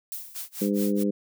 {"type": "noise with exponential decay", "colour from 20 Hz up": "violet", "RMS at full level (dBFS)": -32, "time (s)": [0.12, 0.63], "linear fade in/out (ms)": 0, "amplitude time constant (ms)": 110}
{"type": "noise with tremolo", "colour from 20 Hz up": "blue", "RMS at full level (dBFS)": -34, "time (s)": [0.34, 1.04], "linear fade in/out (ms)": 20, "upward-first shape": "sine", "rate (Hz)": 4.6, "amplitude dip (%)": 100}
{"type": "harmonic tone", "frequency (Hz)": 101.5, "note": "G#2", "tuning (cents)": -39, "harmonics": [2, 3, 4, 5], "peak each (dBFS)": [-24, -28, -30, -32], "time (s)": [0.61, 1.11], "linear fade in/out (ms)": 10}
{"effects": []}